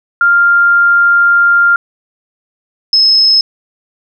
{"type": "tone pair in turn", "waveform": "sine", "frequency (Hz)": [1396.9, 5183], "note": ["F6", "E8"], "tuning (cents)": [0, -30], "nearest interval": "octave + major seventh", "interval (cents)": 2270, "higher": "second", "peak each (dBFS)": -5, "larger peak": "neither", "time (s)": [[0.21, 1.76], [2.93, 3.41]], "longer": "first", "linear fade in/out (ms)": 2, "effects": []}